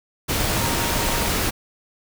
sine tone in noise, 932.3 Hz, A#5, in tune, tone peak -31 dBFS, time 0.58-1.3 s, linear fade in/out 20 ms, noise pink, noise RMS -22 dBFS, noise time 0.28-1.51 s, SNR -12 dB, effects none

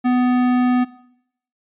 sine tone with tanh clipping, 249.1 Hz, B3, 15 cents sharp, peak -16 dBFS, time 0.04-0.85 s, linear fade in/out 20 ms, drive 17 dB, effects noise-tail reverb RT60 0.7 s tail -18 dB re dry + resampled to 8000 Hz

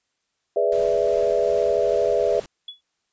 sine chord, E dominant seventh, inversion first, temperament equal, 415.3 / 493.9 / 587.3 / 659.3 Hz, G#4 / B4 / D5 / E5, 0 / 0 / 0 / 0 cents, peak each -23 dBFS, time 0.56-2.4 s, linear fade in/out 5 ms
pink noise with tremolo, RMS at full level -40 dBFS, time 0.72-2.46 s, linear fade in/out 2 ms, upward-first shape triangle, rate 2.6 Hz, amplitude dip 25%
sine tone with exponential decay, 3399 Hz, G#7, 39 cents sharp, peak -29 dBFS, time 2.68-2.81 s, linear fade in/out 5 ms, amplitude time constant 28 ms
effects white hiss -74 dBFS RMS until 3.12 s + resampled to 16000 Hz

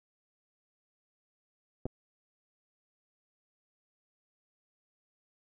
clicks, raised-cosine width 2 ms, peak -21 / -27 dBFS, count 2, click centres 1.856 / 1.864 s, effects none

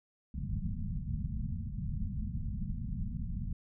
pink low-pass noise, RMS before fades -36 dBFS, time 0.34-3.53 s, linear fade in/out 5 ms, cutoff 230 Hz, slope 96 dB/octave, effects none

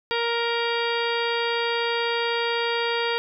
harmonic tone, 468.1 Hz, A#4, 7 cents sharp, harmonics 1 / 2 / 3 / 4 / 5 / 6 / 7 / 8 / 10, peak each -26 / -29 / -31 / -32 / -33 / -34 / -34 / -35 / -36 dBFS, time 0.11-3.18 s, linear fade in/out 0 ms, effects none

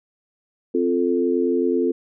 sine chord, F major, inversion second, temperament equal, 261.6 / 349.2 / 440 Hz, C4 / F4 / A4, 0 / 0 / 0 cents, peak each -22 / -21 / -22 dBFS, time 0.74-1.92 s, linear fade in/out 10 ms, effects none

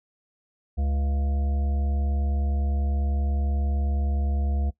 harmonic tone with a mistuned harmonic, 70.3 Hz, C#2, 25 cents sharp, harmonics 1 / 3 / 5 / 7 / 9 / 10, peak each -22 / -36 / -45 / -45 / -50 / -42 dBFS, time 0.77-4.71 s, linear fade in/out 20 ms, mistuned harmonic 5, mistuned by -42 cents, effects noise-tail reverb RT60 0.1 s tail -19 dB re dry

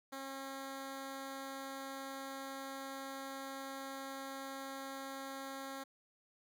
10% pulse tone, 270.6 Hz, C#4, 42 cents flat, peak -35 dBFS, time 0.12-5.84 s, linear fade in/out 10 ms, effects none

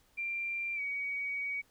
sine tone with pitch glide, 2371 to 2256 Hz, D7 to C#7, +16 to +30 cents, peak -33 dBFS, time 0.17-1.62 s, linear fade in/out 20 ms, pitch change -86 cents, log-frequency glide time 0.75-0.81 s, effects pink hiss -68 dBFS RMS until 1.7 s

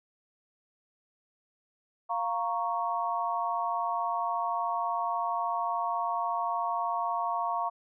sine chord, Bb minor, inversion second, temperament equal, 698.5 / 932.3 / 1108.7 Hz, F5 / Bb5 / Db6, 0 / 0 / 0 cents, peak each -32 dBFS, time 2.09-7.7 s, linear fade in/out 20 ms, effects none

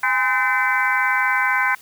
harmonic tone with a mistuned harmonic, 256 Hz, C4, 38 cents flat, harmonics 3 / 4 / 5 / 6 / 7 / 8 / 9, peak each -27 / -22 / -32 / -20 / -29 / -23 / -28 dBFS, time 0.03-1.75 s, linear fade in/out 5 ms, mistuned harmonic 3, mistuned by +110 cents, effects white hiss -47 dBFS RMS until 1.81 s

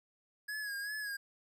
square tone with vibrato, 1666 Hz, G#6, 5 cents sharp, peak -38 dBFS, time 0.48-1.17 s, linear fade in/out 10 ms, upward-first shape sine, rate 2.6 Hz, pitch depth 56 cents each way, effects none

